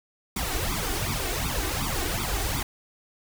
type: noise with flanger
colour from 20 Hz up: pink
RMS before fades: -28 dBFS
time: 0.36-2.63 s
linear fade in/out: 5 ms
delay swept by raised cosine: 0.84 to 2.74 ms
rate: 2.7 Hz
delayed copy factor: +0.9
effects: none